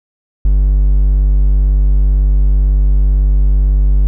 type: tone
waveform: triangle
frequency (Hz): 49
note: G1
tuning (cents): 0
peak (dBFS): -5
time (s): 0.45-4.07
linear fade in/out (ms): 0
effects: none